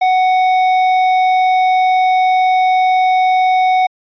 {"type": "tone with tanh clipping", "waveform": "triangle", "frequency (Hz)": 743, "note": "F#5", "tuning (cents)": 7, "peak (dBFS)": -11, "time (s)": [0.01, 3.87], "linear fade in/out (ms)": 10, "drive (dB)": 14, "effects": ["resampled to 11025 Hz"]}